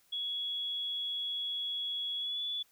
sine tone with pitch glide, 3355 to 3441 Hz, G#7 to A7, +17 to -39 cents, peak -33 dBFS, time 0.12-2.63 s, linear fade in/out 10 ms, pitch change +44 cents, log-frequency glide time 2.18-2.41 s, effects white hiss -68 dBFS RMS until 2.71 s

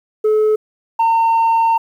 sine tone pair in turn, 429.9 / 910.9 Hz, A4 / A#5, -40 / -40 cents, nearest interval octave + minor second, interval 1300 cents, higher second, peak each -8 dBFS, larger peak neither, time 0.24-0.56 / 0.99-1.78 s, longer second, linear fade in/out 10 ms, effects tanh soft clip ceiling -10 dBFS + 8-bit

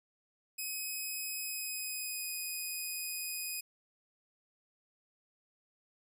5% pulse tone with pitch glide, 2534 to 2496 Hz, D#7 to D#7, +31 to +5 cents, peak -28 dBFS, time 0.58-3.61 s, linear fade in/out 10 ms, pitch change -26 cents, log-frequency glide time 1.41-2.26 s, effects none

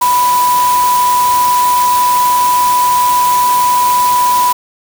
sine tone in noise, 987.8 Hz, B5, in tune, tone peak -8 dBFS, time 0.01-4.53 s, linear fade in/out 10 ms, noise white, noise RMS -20 dBFS, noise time 0.01-4.53 s, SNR +9 dB, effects none

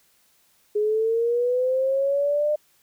sine linear sweep, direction up, 415.3 to 605 Hz, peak -19 dBFS, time 0.75-2.56 s, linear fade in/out 10 ms, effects white hiss -62 dBFS RMS until 2.82 s

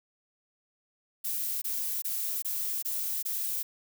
violet noise bursts, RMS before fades -32 dBFS, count 6, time 1.24-3.63 s, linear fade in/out 10 ms, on 380 ms, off 22 ms, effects none

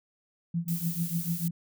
sine tone with tremolo, 169.2 Hz, E3, 45 cents sharp, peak -24 dBFS, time 0.54-1.51 s, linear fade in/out 5 ms, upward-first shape triangle, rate 6.8 Hz, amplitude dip 100%
violet noise, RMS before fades -37 dBFS, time 0.68-1.48 s, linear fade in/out 2 ms
effects none

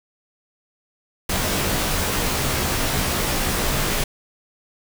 pink noise with comb filter, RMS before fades -22 dBFS, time 1.29-4.04 s, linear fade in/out 5 ms, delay 18 ms, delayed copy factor -0.95, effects none

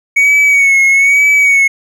triangle tone with vibrato, 2229 Hz, C#7, 9 cents sharp, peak -4 dBFS, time 0.16-1.68 s, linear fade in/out 10 ms, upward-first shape sine, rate 1.1 Hz, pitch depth 49 cents each way, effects none

